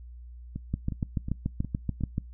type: two click trains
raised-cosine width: 5 ms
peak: -21 / -15 dBFS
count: 5 / 11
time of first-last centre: 0.56-2.009 / 0.74-2.181 s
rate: 2.76 / 6.94 Hz
effects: noise-tail reverb RT60 0.2 s tail -25 dB re dry + added 60 Hz sine -42 dBFS peak until 2.33 s

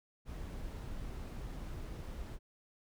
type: noise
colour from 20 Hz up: brown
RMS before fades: -43 dBFS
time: 0.25-2.39 s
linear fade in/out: 50 ms
effects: none

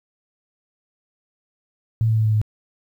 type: tone with pitch steps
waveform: sine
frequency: 112.3 / 111.01 / 109.74 / 108.47 / 107.23 Hz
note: A2 / A2 / A2 / A2 / A2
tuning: +36 / +16 / -4 / -24 / -44 cents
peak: -15 dBFS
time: 2.01-2.415 s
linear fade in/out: 0 ms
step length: 81 ms
effects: 9-bit

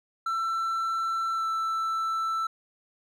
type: tone with pitch glide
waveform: triangle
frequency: 1339 to 1326.7 Hz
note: E6 to E6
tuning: +27 to +11 cents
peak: -24 dBFS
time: 0.26-2.47 s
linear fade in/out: 5 ms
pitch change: -16 cents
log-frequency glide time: 1.33-1.46 s
effects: none

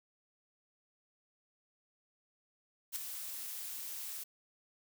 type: noise with ADSR envelope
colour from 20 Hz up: blue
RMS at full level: -35 dBFS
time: 2.92-4.24 s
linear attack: 40 ms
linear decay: 4 ms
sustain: -8 dB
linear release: 11 ms
effects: none

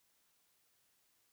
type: silence
effects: white hiss -75 dBFS RMS until 1.32 s

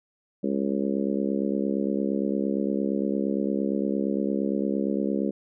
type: harmonic tone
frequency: 68.7 Hz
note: C#2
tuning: 15 cents flat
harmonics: 3 / 4 / 5 / 6 / 7 / 8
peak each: -27 / -29 / -31 / -33 / -34 / -35 dBFS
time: 0.43-5.31 s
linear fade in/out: 10 ms
effects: none

